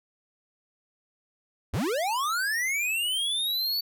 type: linear sweep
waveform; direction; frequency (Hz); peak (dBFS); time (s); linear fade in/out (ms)
square; up; 55 to 4520; -26; 1.73-3.81; 10
effects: none